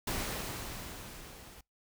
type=noise with level ramp; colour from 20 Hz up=pink; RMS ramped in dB=-34 to -53 dBFS; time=0.07-1.61 s; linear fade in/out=5 ms; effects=noise-tail reverb RT60 0.2 s tail -26 dB re dry